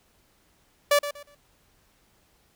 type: tone with echo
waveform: sawtooth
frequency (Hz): 579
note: D5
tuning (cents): -25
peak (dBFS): -13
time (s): 0.91-0.99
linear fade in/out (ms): 5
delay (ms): 120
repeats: 3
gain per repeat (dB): -12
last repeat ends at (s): 1.35
effects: pink hiss -64 dBFS RMS until 2.55 s